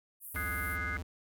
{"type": "band-pass noise", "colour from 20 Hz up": "pink", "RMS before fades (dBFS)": -46, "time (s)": [0.2, 0.78], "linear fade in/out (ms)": 50, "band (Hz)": [10000, 16000], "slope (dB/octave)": 48}
{"type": "tone with vibrato", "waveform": "square", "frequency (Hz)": 75.7, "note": "D#2", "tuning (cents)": -47, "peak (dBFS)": -38, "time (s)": [0.34, 1.03], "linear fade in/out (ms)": 10, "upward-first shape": "square", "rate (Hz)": 17, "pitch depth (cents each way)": 260}
{"type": "chord", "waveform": "sine", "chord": "Ab dominant seventh", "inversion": "second", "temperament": "equal", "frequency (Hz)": [1244.5, 1480, 1661.2, 2093], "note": ["Eb6", "Gb6", "Ab6", "C7"], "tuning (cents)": [0, 0, 0, 0], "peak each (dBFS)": [-41, -39, -41, -38], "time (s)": [0.36, 0.97], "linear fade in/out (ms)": 0}
{"effects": []}